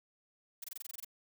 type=noise bursts; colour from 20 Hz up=blue; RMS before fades=-43 dBFS; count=10; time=0.62-1.047 s; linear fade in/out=5 ms; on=22 ms; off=23 ms; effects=none